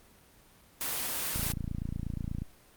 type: noise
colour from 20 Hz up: white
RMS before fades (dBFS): -33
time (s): 0.81-1.52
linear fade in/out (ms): 0
type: click train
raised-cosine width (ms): 5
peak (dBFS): -22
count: 31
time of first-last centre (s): 1.36-2.42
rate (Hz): 28.3
effects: pink hiss -59 dBFS RMS until 2.76 s + Opus 24 kbps